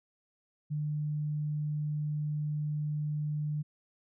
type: tone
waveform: sine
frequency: 150 Hz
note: D3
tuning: 37 cents sharp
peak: -30 dBFS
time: 0.7-3.63 s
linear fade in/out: 20 ms
effects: none